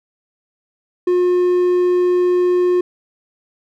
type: tone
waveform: triangle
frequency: 358.5 Hz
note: F4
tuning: 45 cents sharp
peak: -10 dBFS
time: 1.07-2.81 s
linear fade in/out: 5 ms
effects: none